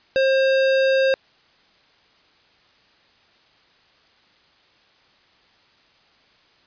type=tone; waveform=square; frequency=533 Hz; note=C5; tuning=32 cents sharp; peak=-16 dBFS; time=0.16-1.14 s; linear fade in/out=0 ms; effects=white hiss -57 dBFS RMS until 6.66 s + resampled to 11025 Hz